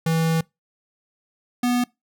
square tone pair in turn, 162.9 / 245.1 Hz, E3 / B3, -20 / -13 cents, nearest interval perfect fifth, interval 707 cents, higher second, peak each -19 / -19 dBFS, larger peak neither, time 0.06-0.41 / 1.63-1.84 s, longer first, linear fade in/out 5 ms, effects noise-tail reverb RT60 0.2 s tail -24 dB re dry

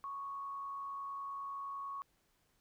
sine tone with frequency modulation, 1108.7 Hz, C#6, in tune, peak -40 dBFS, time 0.04-2.02 s, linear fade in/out 0 ms, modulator 90.7 Hz, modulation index 0.3, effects pink hiss -75 dBFS RMS until 2.6 s

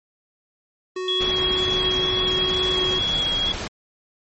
square tone, 370 Hz, F#4, in tune, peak -26 dBFS, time 0.96-2.99 s, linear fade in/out 5 ms
sine tone with vibrato, 3322 Hz, G#7, in tune, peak -20 dBFS, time 1.08-3.52 s, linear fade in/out 2 ms, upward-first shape square, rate 2.1 Hz, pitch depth 13 cents each way
pink noise, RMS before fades -29 dBFS, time 1.2-3.68 s, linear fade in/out 10 ms
effects low-pass 7000 Hz 12 dB/octave + MP3 32 kbps

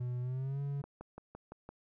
triangle tone with pitch glide, 123.47 to 141.01 Hz, B2 to C#3, 0 to +30 cents, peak -32 dBFS, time 0-0.82 s, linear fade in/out 10 ms, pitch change +230 cents, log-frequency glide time 0.21-0.61 s
click train, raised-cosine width 1 ms, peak -32 dBFS, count 6, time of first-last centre 0.84-1.69 s, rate 5.88 Hz
effects none

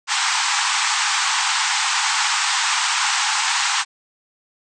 pink band-pass noise, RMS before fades -20 dBFS, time 0.07-3.85 s, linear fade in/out 50 ms, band 800 to 8400 Hz, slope 96 dB/octave, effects none

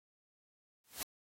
white noise with exponential growth, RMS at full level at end -36 dBFS, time 0.84-1.03 s, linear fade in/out 2 ms, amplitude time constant 40 ms, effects AAC 48 kbps

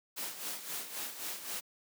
white noise with tremolo, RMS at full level -38 dBFS, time 0.16-1.61 s, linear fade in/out 20 ms, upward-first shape sine, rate 3.8 Hz, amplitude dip 65%, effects high-pass 200 Hz 12 dB/octave

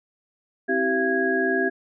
sine tone cluster, 262.5 / 322.6 / 384.8 / 680 / 1652 Hz, C4 / E4 / G4 / F5 / G#6, +6 / -37 / -32 / -46 / -10 cents, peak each -27 / -31 / -24 / -28 / -24 dBFS, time 0.68-1.7 s, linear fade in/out 20 ms, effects none

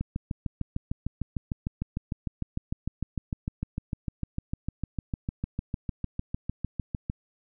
click train, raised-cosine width 5 ms, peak -17 dBFS, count 48, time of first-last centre 0.01-7.099 s, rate 6.63 Hz, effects none

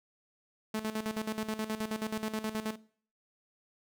sawtooth tone with tremolo, 217.6 Hz, A3, 19 cents flat, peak -27 dBFS, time 0.74-2.76 s, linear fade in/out 5 ms, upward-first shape square, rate 9.4 Hz, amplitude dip 75%, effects noise-tail reverb RT60 0.5 s tail -19 dB re dry

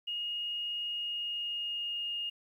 sine tone with pitch glide, 2863 to 2842 Hz, F7 to F7, +42 to +30 cents, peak -33 dBFS, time 0.07-2.3 s, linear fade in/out 10 ms, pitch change -12 cents, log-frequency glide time 0.86-2.14 s, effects 11-bit

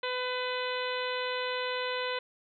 harmonic tone, 502 Hz, B4, 28 cents sharp, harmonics 1 / 2 / 3 / 4 / 5 / 6 / 7 / 8, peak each -34 / -37 / -39 / -40 / -41 / -42 / -42 / -43 dBFS, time 0.03-2.19 s, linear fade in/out 5 ms, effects none

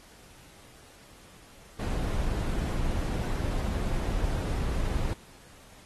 brown noise, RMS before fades -29 dBFS, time 1.79-5.14 s, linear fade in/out 10 ms, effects pink hiss -54 dBFS RMS until 5.85 s + AAC 32 kbps

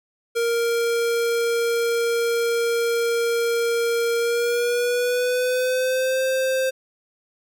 square tone with pitch glide, 466.7 to 523.9 Hz, A#4 to C5, +2 to +2 cents, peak -20 dBFS, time 0.35-6.71 s, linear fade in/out 20 ms, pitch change +200 cents, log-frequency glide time 4.18-6.22 s, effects none

